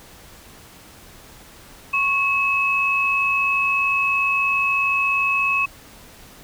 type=tone pair together; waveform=sine; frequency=1100 / 2577 Hz; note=C#6 / E7; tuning=-14 / -40 cents; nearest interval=octave + minor third; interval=1474 cents; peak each=-23 / -18 dBFS; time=1.93-5.66 s; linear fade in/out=10 ms; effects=pink hiss -45 dBFS RMS until 6.43 s